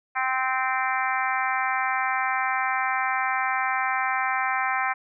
harmonic tone, 260 Hz, C4, 11 cents flat, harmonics 3 / 4 / 5 / 6 / 7 / 8 / 9, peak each -28 / -29 / -30 / -31 / -31 / -32 / -33 dBFS, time 0.15-4.94 s, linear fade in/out 20 ms, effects none

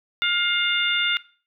harmonic tone with a mistuned harmonic, 706 Hz, F5, 19 cents sharp, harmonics 2 / 3 / 4 / 5, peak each -25 / -25 / -25 / -25 dBFS, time 0.22-1.17 s, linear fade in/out 0 ms, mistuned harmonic 5, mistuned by +16 cents, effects noise-tail reverb RT60 0.4 s tail -19 dB re dry

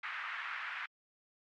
white band-pass noise, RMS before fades -41 dBFS, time 0.03-0.86 s, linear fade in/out 5 ms, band 1200 to 2100 Hz, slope 24 dB/octave, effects MP3 64 kbps

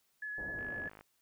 sine tone with vibrato, 1700 Hz, G#6, 40 cents sharp, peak -38 dBFS, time 0.22-0.89 s, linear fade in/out 5 ms, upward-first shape sine, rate 7.9 Hz, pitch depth 14 cents each way
white low-pass noise, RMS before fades -48 dBFS, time 0.38-0.88 s, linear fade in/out 0 ms, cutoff 630 Hz, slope 24 dB/octave
click train, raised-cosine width 0.5 ms, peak -37 dBFS, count 23, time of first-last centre 0.59-1.01 s, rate 52.4 Hz
effects white hiss -75 dBFS RMS until 1.21 s

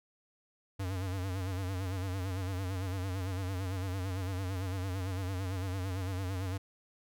square tone with vibrato, 93.8 Hz, F#2, 24 cents sharp, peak -34 dBFS, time 0.79-6.58 s, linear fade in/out 10 ms, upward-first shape sine, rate 8.9 Hz, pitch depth 83 cents each way, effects none

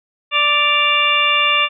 harmonic tone with a mistuned harmonic, 587.3 Hz, D5, in tune, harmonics 1 / 2 / 3 / 4 / 5 / 6, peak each -27 / -18 / -26 / -18 / -16 / -22 dBFS, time 0.31-1.69 s, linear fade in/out 50 ms, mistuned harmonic 5, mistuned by -88 cents, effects none

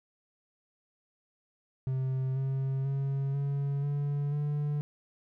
triangle tone with pitch steps, 131.3 / 134.29 / 137.35 / 140.48 / 143.68 / 146.95 Hz, C3 / C3 / C#3 / C#3 / D3 / D3, +6 / +45 / -16 / +23 / -38 / +1 cents, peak -26 dBFS, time 1.87-4.81 s, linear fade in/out 0 ms, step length 490 ms, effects none

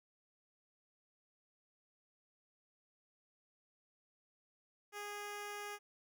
10% pulse tone, 412.1 Hz, G#4, 13 cents flat, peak -35 dBFS, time 4.92-5.79 s, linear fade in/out 50 ms, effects none

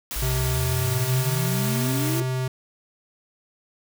white noise, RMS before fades -31 dBFS, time 0.11-2.2 s, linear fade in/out 0 ms
sine exponential sweep, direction up, 51 to 349.2 Hz, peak -26 dBFS, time 0.16-2.22 s, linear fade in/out 0 ms
square tone, 129.1 Hz, C3, 23 cents flat, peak -24 dBFS, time 0.22-2.48 s, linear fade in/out 5 ms
effects none

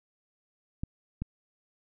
clicks, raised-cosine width 5 ms, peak -20 dBFS, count 2, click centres 0.835 / 1.22 s, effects none

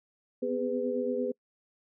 sine tone cluster, 247.6 / 256.4 / 409.5 / 501 Hz, B3 / C4 / G#4 / B4, +5 / -35 / -24 / +25 cents, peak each -34 / -39 / -33 / -31 dBFS, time 0.42-1.32 s, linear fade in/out 10 ms, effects noise-tail reverb RT60 0.1 s tail -26 dB re dry

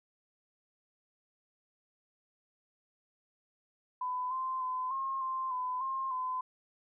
sine tone with pitch steps, 1003 / 1040 / 1019 / 1073 / 1050 / 1008 / 1063 / 1019 Hz, B5 / C6 / C6 / C6 / C6 / B5 / C6 / C6, +26 / -11 / -46 / +43 / +6 / +35 / +27 / -46 cents, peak -32 dBFS, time 4.01-6.41 s, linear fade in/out 5 ms, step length 300 ms, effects none

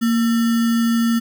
sine tone with sample-and-hold, 231.5 Hz, A#3, 12 cents flat, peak -14 dBFS, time 0.01-1.2 s, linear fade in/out 20 ms, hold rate 1575 Hz, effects none

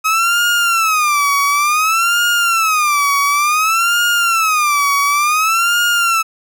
30% pulse tone with vibrato, 1266 Hz, D#6, 30 cents sharp, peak -9 dBFS, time 0.04-6.23 s, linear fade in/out 20 ms, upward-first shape sine, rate 0.56 Hz, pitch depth 200 cents each way, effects none

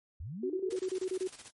sine linear sweep, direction up, 62 to 493.9 Hz, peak -38 dBFS, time 0.2-0.76 s, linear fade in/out 5 ms
sine tone bursts, 373.3 Hz, F#4, 15 cents sharp, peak -30 dBFS, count 9, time 0.43-1.276 s, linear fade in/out 5 ms, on 70 ms, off 27 ms
white noise with tremolo, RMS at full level -47 dBFS, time 0.7-1.51 s, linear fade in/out 10 ms, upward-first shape square, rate 16 Hz, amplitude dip 65%
effects MP3 48 kbps

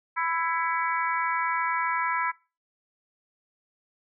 harmonic tone with a mistuned harmonic, 331.6 Hz, E4, 10 cents sharp, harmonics 3 / 4 / 5 / 6 / 7, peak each -28 / -30 / -32 / -34 / -35 dBFS, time 0.16-2.32 s, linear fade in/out 20 ms, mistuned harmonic 7, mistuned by -45 cents, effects noise-tail reverb RT60 0.3 s tail -21 dB re dry

